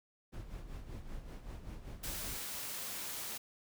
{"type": "noise with tremolo", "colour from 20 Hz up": "brown", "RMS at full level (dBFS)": -43, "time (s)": [0.32, 2.38], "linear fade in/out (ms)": 20, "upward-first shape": "sine", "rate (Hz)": 5.2, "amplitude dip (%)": 60}
{"type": "noise", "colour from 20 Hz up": "white", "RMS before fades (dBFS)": -42, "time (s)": [2.03, 3.38], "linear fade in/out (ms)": 10}
{"effects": []}